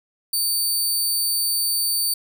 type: tone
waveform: 15% pulse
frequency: 4580 Hz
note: D8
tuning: 44 cents flat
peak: -13 dBFS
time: 0.33-2.14 s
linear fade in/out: 5 ms
effects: none